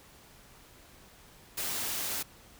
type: noise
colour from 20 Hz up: white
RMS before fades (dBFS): -34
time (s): 1.57-2.23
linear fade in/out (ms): 10
effects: pink hiss -56 dBFS RMS until 2.59 s